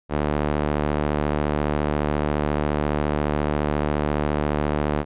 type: tone with band-pass filter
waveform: sawtooth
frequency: 74.4 Hz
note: D2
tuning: 23 cents sharp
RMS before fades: -23 dBFS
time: 0.09-5.05 s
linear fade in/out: 50 ms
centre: 560 Hz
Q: 0.51
effects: resampled to 8000 Hz